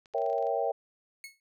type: clicks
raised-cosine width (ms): 0.2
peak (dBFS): -38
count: 10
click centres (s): 0.058 / 0.137 / 0.182 / 0.219 / 0.263 / 0.3 / 0.33 / 0.382 / 0.426 / 0.469
type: chord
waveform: sine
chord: A# diminished seventh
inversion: none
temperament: equal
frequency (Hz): 466.2 / 554.4 / 659.3 / 784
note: A#4 / C#5 / E5 / G5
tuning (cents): 0 / 0 / 0 / 0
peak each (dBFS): -32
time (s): 0.14-0.72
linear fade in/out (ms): 10
type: tone with exponential decay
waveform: sawtooth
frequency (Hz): 2188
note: C#7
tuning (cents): -23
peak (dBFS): -35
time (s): 1.24-1.4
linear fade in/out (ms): 1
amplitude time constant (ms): 34
effects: none